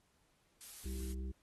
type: noise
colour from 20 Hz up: blue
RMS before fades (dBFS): -50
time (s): 0.61-1.13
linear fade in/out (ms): 0
type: harmonic tone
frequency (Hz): 64.7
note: C2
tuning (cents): -19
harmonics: 1 / 3 / 5 / 6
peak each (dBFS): -39 / -49 / -53 / -55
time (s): 0.85-1.32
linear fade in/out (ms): 10
effects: pink hiss -75 dBFS RMS until 1.42 s + AAC 32 kbps